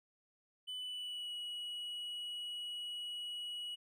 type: tone with pitch glide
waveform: triangle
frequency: 3000 to 2920 Hz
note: F#7 to F#7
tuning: +23 to -24 cents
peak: -39 dBFS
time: 0.67-3.76 s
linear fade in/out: 20 ms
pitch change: -47 cents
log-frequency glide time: 0.78-1.34 s
effects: none